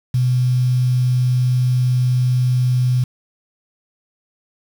sine tone with quantisation, 125.8 Hz, B2, 32 cents sharp, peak -13 dBFS, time 0.14-3.04 s, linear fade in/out 5 ms, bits 6, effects none

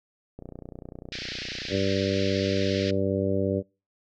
click train, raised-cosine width 2 ms, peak -26 dBFS, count 42, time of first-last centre 0.39-1.752 s, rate 30.1 Hz
white band-pass noise, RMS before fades -36 dBFS, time 1.12-2.91 s, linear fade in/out 5 ms, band 1600 to 5200 Hz, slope 48 dB/octave
harmonic tone, 97.3 Hz, G2, 12 cents flat, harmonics 1 / 2 / 3 / 4 / 5 / 6, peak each -30 / -30 / -30 / -30 / -30 / -30 dBFS, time 1.69-3.63 s, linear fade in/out 50 ms
effects noise-tail reverb RT60 0.3 s tail -24 dB re dry

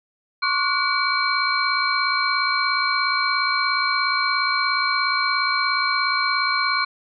sine tone cluster, 1081 / 1138 / 1454 / 2286 / 4161 Hz, C#6 / C#6 / F#6 / D7 / C8, -44 / +45 / -31 / -47 / -10 cents, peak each -25 dBFS, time 0.42-6.85 s, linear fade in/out 10 ms, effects none

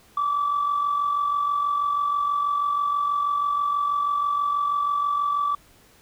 sine tone with amplitude modulation, 1157 Hz, D6, 26 cents flat, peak -17 dBFS, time 0.17-5.55 s, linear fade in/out 5 ms, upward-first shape sine, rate 46.2 Hz, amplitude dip 55%, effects tanh soft clip ceiling -16 dBFS + pink hiss -55 dBFS RMS until 6.01 s

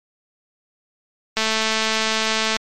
click train, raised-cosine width 0.2 ms, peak -3 dBFS, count 264, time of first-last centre 1.37-2.565 s, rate 220 Hz, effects MP3 64 kbps

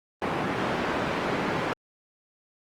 pink band-pass noise, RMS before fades -28 dBFS, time 0.22-1.73 s, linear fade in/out 0 ms, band 180 to 2000 Hz, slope 12 dB/octave, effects Opus 24 kbps

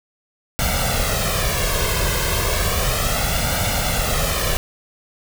pink noise with flanger, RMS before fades -20 dBFS, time 0.59-4.57 s, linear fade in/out 0 ms, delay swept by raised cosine 1.4 to 1.92 ms, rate 0.33 Hz, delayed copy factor +0.75, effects none

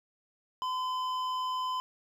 triangle tone with hard clipping, 1018 Hz, C6, 48 cents flat, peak -32 dBFS, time 0.62-1.8 s, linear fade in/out 0 ms, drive 13 dB, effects none

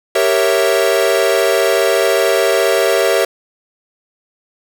45% pulse chord, G diminished seventh, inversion none, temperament equal, 392 / 466.2 / 554.4 / 659.3 Hz, G4 / Bb4 / Db5 / Fb5, 0 / 0 / 0 / 0 cents, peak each -17 dBFS, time 0.15-3.25 s, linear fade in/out 5 ms, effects none

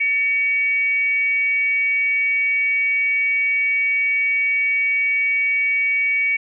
sine tone with frequency modulation, 2260 Hz, C#7, 33 cents sharp, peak -16 dBFS, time 0-6.37 s, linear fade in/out 10 ms, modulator 461 Hz, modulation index 0.24, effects none

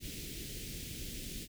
pink band-stop noise, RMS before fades -43 dBFS, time 0-1.48 s, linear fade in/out 50 ms, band 390 to 2400 Hz, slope 24 dB/octave, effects none

